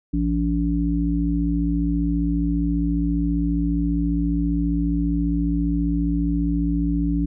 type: harmonic tone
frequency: 57.4 Hz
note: A#1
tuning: 26 cents flat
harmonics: 1 / 3 / 5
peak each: -23 / -24 / -22 dBFS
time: 0.13-7.26 s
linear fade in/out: 10 ms
effects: none